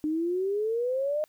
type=exponential sweep; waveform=sine; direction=up; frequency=300.4 to 620 Hz; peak=-25 dBFS; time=0.04-1.24 s; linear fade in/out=0 ms; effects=white hiss -66 dBFS RMS until 1.28 s